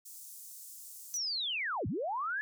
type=high-pass noise; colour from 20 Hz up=pink; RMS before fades=-49 dBFS; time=0.05-1.18 s; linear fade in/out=10 ms; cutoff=6800 Hz; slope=24 dB/octave
type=linear two-way sweep; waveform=sine; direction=down then up; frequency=6060 to 79 to 1736 Hz; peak=-32 dBFS; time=1.14-2.41 s; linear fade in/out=0 ms; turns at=1.87 s
effects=none